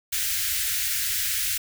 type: band-stop noise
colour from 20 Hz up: white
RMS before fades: -26 dBFS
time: 0.12-1.58 s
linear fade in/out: 10 ms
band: 100 to 1500 Hz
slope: 48 dB/octave
effects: none